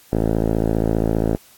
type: tone with low-pass filter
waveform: 5% pulse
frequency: 55 Hz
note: A1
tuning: in tune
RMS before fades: -19 dBFS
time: 0.13-1.36 s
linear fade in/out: 0 ms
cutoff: 530 Hz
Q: 0.69
effects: white hiss -50 dBFS RMS until 1.57 s + AAC 64 kbps